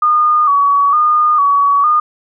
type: tone with vibrato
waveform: sine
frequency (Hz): 1174.7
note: D6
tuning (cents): 0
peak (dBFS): -8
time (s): 0.02-2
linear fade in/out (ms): 5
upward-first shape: square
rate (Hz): 1.1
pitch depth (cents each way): 66
effects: none